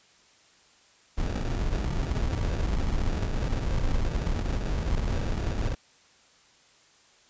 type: noise with sample-and-hold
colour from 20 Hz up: brown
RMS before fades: -27 dBFS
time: 1.17-5.75 s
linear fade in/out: 10 ms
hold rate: 1050 Hz
effects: white hiss -59 dBFS RMS until 7.29 s + resampled to 16000 Hz